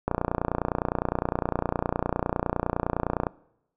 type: click train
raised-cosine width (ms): 1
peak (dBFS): -10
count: 96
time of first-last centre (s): 0.08-3.268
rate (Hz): 29.8
effects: noise-tail reverb RT60 0.8 s tail -22 dB re dry